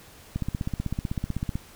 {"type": "click train", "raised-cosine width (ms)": 5, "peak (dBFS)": -15, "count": 20, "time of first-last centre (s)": [0.36, 1.555], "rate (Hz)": 15.9, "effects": ["pink hiss -50 dBFS RMS until 1.75 s"]}